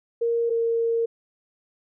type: tone pair in turn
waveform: sine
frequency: 466.2 / 460.8 Hz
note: A#4 / A#4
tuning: 0 / -20 cents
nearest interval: unison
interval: 20 cents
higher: first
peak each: -20 dBFS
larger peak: neither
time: 0.21-0.5 / 0.5-1.06 s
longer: second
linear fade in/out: 10 ms
effects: none